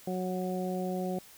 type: harmonic tone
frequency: 183.9 Hz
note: F#3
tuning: 10 cents flat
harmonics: 1 / 2 / 3 / 4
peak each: -33 / -36 / -38 / -39 dBFS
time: 0.07-1.19 s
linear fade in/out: 5 ms
effects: white hiss -54 dBFS RMS until 1.37 s